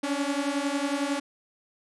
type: beating tone pair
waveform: sawtooth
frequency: 277.2 / 288.2 Hz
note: C#4 / D4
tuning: 0 / -33 cents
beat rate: 11 Hz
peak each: -25 dBFS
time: 0.03-1.2 s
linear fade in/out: 10 ms
effects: resampled to 24000 Hz